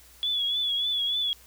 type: tone with vibrato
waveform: sine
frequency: 3400 Hz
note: G#7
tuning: 40 cents sharp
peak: -24 dBFS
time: 0.23-1.33 s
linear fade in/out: 0 ms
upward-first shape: triangle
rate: 3.4 Hz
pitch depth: 64 cents each way
effects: added 60 Hz sine -57 dBFS peak until 1.46 s + white hiss -54 dBFS RMS until 1.46 s